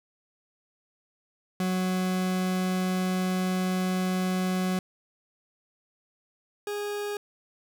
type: tone pair in turn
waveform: 40% pulse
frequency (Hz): 184.8 / 412.1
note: F#3 / G#4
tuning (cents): -2 / -13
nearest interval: octave + major second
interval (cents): 1389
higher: second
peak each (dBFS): -24 / -29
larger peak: first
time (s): 1.6-4.79 / 6.67-7.17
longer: first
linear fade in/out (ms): 2
effects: none